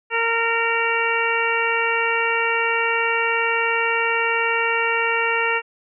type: harmonic tone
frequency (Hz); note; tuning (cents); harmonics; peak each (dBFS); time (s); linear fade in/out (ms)
460.3; A#4; -22; 1 / 2 / 3 / 4 / 5 / 6; -25 / -25 / -25 / -25 / -25 / -25; 0.1-5.62; 50
effects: none